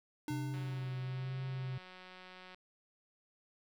square tone with exponential decay, 300 Hz, D4, 37 cents sharp, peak -37 dBFS, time 0.28-1.34 s, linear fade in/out 1 ms, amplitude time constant 230 ms
triangle tone with vibrato, 130.3 Hz, C3, 7 cents flat, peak -35 dBFS, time 0.3-1.78 s, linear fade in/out 5 ms, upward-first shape triangle, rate 1.1 Hz, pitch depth 29 cents each way
click train, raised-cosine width 0.3 ms, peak -37 dBFS, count 370, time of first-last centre 0.54-2.545 s, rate 184 Hz
effects none

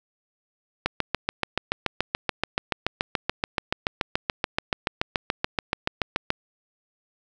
click train, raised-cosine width 0.3 ms, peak -6 dBFS, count 39, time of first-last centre 0.86-6.304 s, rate 6.98 Hz, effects none

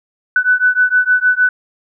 sine beating tone pair, 1492 / 1498.5 Hz, F#6 / F#6, +14 / +22 cents, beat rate 6.5 Hz, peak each -13 dBFS, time 0.36-1.49 s, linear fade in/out 2 ms, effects none

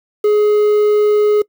triangle tone with quantisation, 419.7 Hz, G#4, 18 cents sharp, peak -7 dBFS, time 0.24-1.42 s, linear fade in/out 5 ms, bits 6, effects noise-tail reverb RT60 0.1 s tail -22 dB re dry

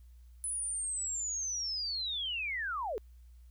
sine linear sweep, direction down, 10100 to 386 Hz, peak -33 dBFS, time 0.44-2.98 s, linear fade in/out 0 ms, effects added 60 Hz sine -52 dBFS peak until 3.5 s + white hiss -75 dBFS RMS until 3.5 s

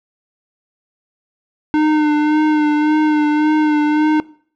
square tone with vibrato, 303.2 Hz, D#4, 45 cents flat, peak -12 dBFS, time 1.74-4.2 s, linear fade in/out 0 ms, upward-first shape sine, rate 1.8 Hz, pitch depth 26 cents each way, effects noise-tail reverb RT60 0.5 s tail -20 dB re dry + low-pass 2000 Hz 12 dB/octave

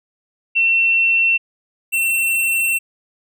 sine / square tone pair in turn, 2704 / 2704 Hz, E7 / E7, +43 / +43 cents, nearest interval unison, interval 0 cents, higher neither, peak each -12 / -16 dBFS, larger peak first, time 0.55-1.38 / 1.92-2.79 s, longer second, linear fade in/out 20 ms, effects none

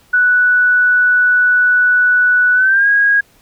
sine tone with pitch glide, 1480 to 1642.2 Hz, F#6 to G#6, 0 to -20 cents, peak -8 dBFS, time 0.13-3.21 s, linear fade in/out 10 ms, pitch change +180 cents, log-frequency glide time 2.54-2.88 s, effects pink hiss -51 dBFS RMS until 3.41 s

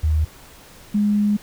sine tone pair in turn, 77.6 / 207.2 Hz, D#2 / G#3, -4 / -4 cents, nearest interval octave + perfect fourth, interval 1700 cents, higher second, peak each -15 dBFS, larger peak neither, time 0.03-0.25 / 0.94-1.37 s, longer second, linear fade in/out 10 ms, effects pink hiss -45 dBFS RMS until 1.42 s

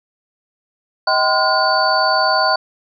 sine tone cluster, 633 / 771 / 1031 / 1433 / 4532 Hz, D#5 / G5 / C6 / F6 / C#8, +30 / -29 / -26 / +44 / +37 cents, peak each -19 dBFS, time 1.07-2.56 s, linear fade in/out 5 ms, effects none

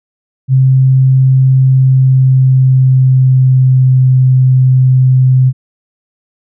sine tone with pitch glide, 131.7 to 129.36 Hz, C3 to C3, +12 to -19 cents, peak -4 dBFS, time 0.48-5.53 s, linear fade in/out 50 ms, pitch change -31 cents, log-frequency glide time 1.65-4.08 s, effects none

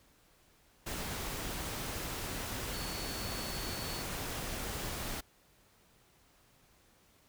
sine tone in noise, 4435 Hz, C#8, in tune, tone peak -45 dBFS, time 2.73-4.03 s, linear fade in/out 10 ms, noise pink, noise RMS -39 dBFS, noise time 0.86-5.21 s, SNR -9 dB, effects pink hiss -66 dBFS RMS until 7.28 s

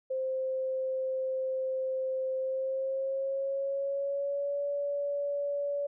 sine tone with pitch glide, 523.3 to 570.7 Hz, C5 to D5, 0 to -50 cents, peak -29 dBFS, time 0.1-5.87 s, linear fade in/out 10 ms, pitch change +150 cents, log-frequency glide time 2.37-4.64 s, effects none

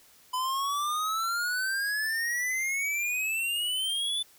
square exponential sweep, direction up, 1003 to 3520 Hz, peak -28 dBFS, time 0.33-4.23 s, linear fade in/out 10 ms, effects white hiss -58 dBFS RMS until 4.38 s

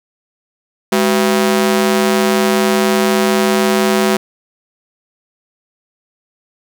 sawtooth ring-modulated tone, 293.7 Hz, D4, in tune, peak -4 dBFS, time 0.92-4.17 s, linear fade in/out 5 ms, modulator 84.8 Hz, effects none

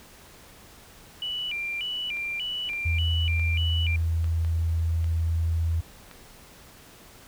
sine tone with vibrato, 2650 Hz, E7, 9 cents sharp, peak -28 dBFS, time 1.22-3.96 s, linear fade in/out 2 ms, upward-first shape square, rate 1.7 Hz, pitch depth 190 cents each way
clicks, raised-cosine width 0.3 ms, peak -28 dBFS, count 8, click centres 2.17 / 2.698 / 2.734 / 3.396 / 4.243 / 4.448 / 5.043 / 6.113 s
sine tone, 82.41 Hz, E2, in tune, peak -22 dBFS, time 2.85-5.81 s, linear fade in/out 10 ms
effects pink hiss -50 dBFS RMS until 7.27 s

